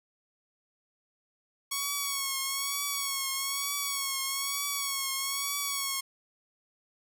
5% pulse tone with vibrato, 1108.7 Hz, C#6, in tune, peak -18 dBFS, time 1.71-6.01 s, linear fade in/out 10 ms, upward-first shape triangle, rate 1.1 Hz, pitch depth 55 cents each way, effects none

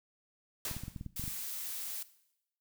white noise with exponential decay, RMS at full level -35 dBFS, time 0.65-1.07 s, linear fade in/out 2 ms, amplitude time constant 91 ms
clicks, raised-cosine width 5 ms, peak -29 dBFS, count 10, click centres 0.713 / 0.766 / 0.836 / 0.881 / 0.962 / 1.011 / 1.063 / 1.196 / 1.239 / 1.279 s
blue noise, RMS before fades -40 dBFS, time 1.16-2.03 s, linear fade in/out 5 ms
effects noise-tail reverb RT60 0.8 s tail -17 dB re dry

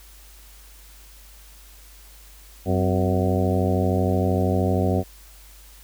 harmonic tone with a mistuned harmonic, 93 Hz, F#2, 9 cents sharp, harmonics 1 / 2 / 3 / 4 / 5 / 6 / 7 / 8, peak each -22 / -25 / -27 / -28 / -29 / -30 / -30 / -31 dBFS, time 2.65-5.04 s, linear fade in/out 50 ms, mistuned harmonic 3, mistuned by -100 cents, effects added 50 Hz sine -46 dBFS peak until 5.83 s + white hiss -50 dBFS RMS until 5.83 s

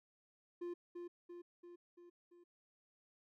triangle tone with echo, 349.2 Hz, F4, in tune, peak -39 dBFS, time 0.61-0.74 s, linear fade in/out 10 ms, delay 340 ms, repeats 5, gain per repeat -4 dB, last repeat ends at 2.44 s, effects none

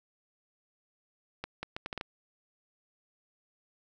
accelerating click train, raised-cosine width 0.3 ms, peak -20 dBFS, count 7, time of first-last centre 1.44-2.011 s, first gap 190 ms, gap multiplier 0.71, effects none

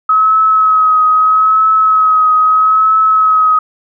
sine tone with vibrato, 1278 Hz, D#6, 46 cents sharp, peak -6 dBFS, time 0.09-3.59 s, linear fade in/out 5 ms, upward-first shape triangle, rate 0.78 Hz, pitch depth 29 cents each way, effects none

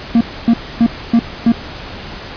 triangle tone bursts, 232 Hz, A#3, 8 cents flat, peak -4 dBFS, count 5, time 0.15-1.52 s, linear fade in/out 2 ms, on 58 ms, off 270 ms, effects pink hiss -29 dBFS RMS until 2.36 s + resampled to 11025 Hz

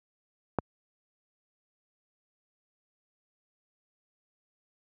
click, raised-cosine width 1 ms, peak -11 dBFS, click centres 0.587 s, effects high-pass 80 Hz 12 dB/octave

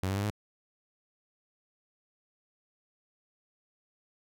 sawtooth tone with pitch steps, 94 / 97.43 / 100.98 / 104.66 Hz, F#2 / G2 / G#2 / G#2, +28 / -10 / -48 / +14 cents, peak -25 dBFS, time 0.03-0.302 s, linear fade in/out 0 ms, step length 68 ms, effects none

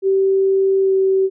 sine tone with pitch glide, 386.6 to 383.3 Hz, G4 to G4, -24 to -39 cents, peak -12 dBFS, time 0.02-1.3 s, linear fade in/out 50 ms, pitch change -15 cents, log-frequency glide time 0.81-0.93 s, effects none

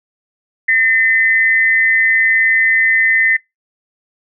sine tone pair together, 1820 / 2039 Hz, A#6 / C7, -42 / -45 cents, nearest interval major second, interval 197 cents, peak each -12 dBFS, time 0.68-3.37 s, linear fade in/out 10 ms, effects noise-tail reverb RT60 0.2 s tail -25 dB re dry

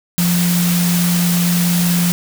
sine tone in noise, 174.61 Hz, F3, in tune, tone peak -13 dBFS, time 0.18-2.12 s, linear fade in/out 0 ms, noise white, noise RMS -21 dBFS, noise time 0.18-2.12 s, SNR +5 dB, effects none

